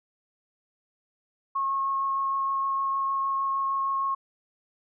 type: tone with vibrato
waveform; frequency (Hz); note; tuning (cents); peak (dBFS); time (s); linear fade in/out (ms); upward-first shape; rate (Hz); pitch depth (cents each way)
sine; 1088; C#6; -33; -24; 1.55-4.15; 10; sine; 6.5; 8
effects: none